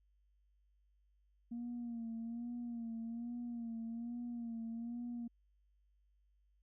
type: tone with vibrato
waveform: sine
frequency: 233.9 Hz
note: A#3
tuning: 6 cents sharp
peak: -39 dBFS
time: 1.51-5.28 s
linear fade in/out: 10 ms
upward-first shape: sine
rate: 1.2 Hz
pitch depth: 50 cents each way
effects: tanh soft clip ceiling -37 dBFS + added 50 Hz sine -70 dBFS peak until 6.62 s